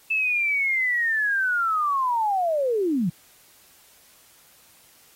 sine linear sweep, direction down, 2637 to 155.56 Hz, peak -20 dBFS, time 0.1-3.1 s, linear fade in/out 10 ms, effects white hiss -55 dBFS RMS until 5.15 s + AAC 48 kbps

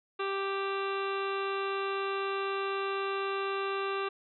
harmonic tone, 392 Hz, G4, in tune, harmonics 1 / 2 / 3 / 4 / 5 / 6 / 7 / 8 / 9 / 10, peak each -33 / -42 / -35 / -42 / -49 / -46 / -42 / -55 / -48 / -50 dBFS, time 0.19-4.09 s, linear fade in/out 10 ms, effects none

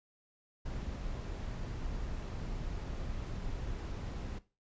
brown noise, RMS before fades -39 dBFS, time 0.65-4.39 s, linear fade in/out 10 ms, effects noise-tail reverb RT60 0.3 s tail -17 dB re dry + resampled to 16000 Hz

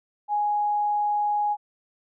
sine tone, 831 Hz, G#5, 1 cent sharp, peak -21 dBFS, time 0.28-1.57 s, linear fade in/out 50 ms, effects none

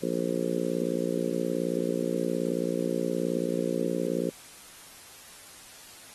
harmonic tone, 58.8 Hz, A#1, 16 cents sharp, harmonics 3 / 4 / 5 / 6 / 7 / 8 / 9, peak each -34 / -34 / -34 / -34 / -34 / -34 / -34 dBFS, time 0.02-4.3 s, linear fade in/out 10 ms, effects white hiss -49 dBFS RMS until 6.14 s + AAC 32 kbps

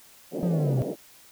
white band-pass noise, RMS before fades -31 dBFS, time 0.31-0.96 s, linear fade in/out 50 ms, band 150 to 640 Hz, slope 48 dB/octave
triangle exponential sweep, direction down, 182.3 to 123.47 Hz, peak -20 dBFS, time 0.43-0.82 s, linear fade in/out 0 ms
effects white hiss -53 dBFS RMS until 1.31 s

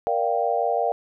sine chord, G minor seventh, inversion first, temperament equal with one note detuned, 468.9 / 587.3 / 698.5 / 784 Hz, Bb4 / D5 / F5 / G5, +10 / 0 / 0 / 0 cents, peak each -26 / -27 / -24 / -26 dBFS, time 0.07-0.92 s, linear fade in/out 0 ms, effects none

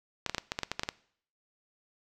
clicks, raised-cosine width 0.2 ms, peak -13 dBFS, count 11, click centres 0.263 / 0.296 / 0.347 / 0.382 / 0.519 / 0.589 / 0.633 / 0.716 / 0.795 / 0.834 / 0.889 s, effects noise-tail reverb RT60 0.6 s tail -21 dB re dry

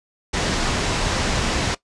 pink low-pass noise, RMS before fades -22 dBFS, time 0.33-1.75 s, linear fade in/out 10 ms, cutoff 7300 Hz, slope 24 dB/octave, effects noise-tail reverb RT60 0.1 s tail -18 dB re dry + resampled to 24000 Hz

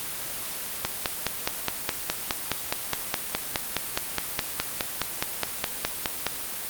click train, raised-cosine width 0.2 ms, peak -5 dBFS, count 27, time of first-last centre 0.85-6.267 s, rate 4.8 Hz, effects white hiss -33 dBFS RMS until 6.69 s + Opus 32 kbps

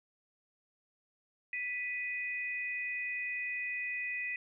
sine tone pair together, 1975.5 / 2495 Hz, B6 / D#7, 0 / +4 cents, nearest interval major third, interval 404 cents, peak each -37 / -37 dBFS, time 1.53-4.36 s, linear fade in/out 2 ms, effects none

